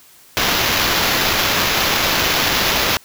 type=noise with sample-and-hold; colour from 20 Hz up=blue; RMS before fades=-17 dBFS; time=0.37-2.97 s; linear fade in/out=0 ms; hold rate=8820 Hz; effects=white hiss -47 dBFS RMS until 3.04 s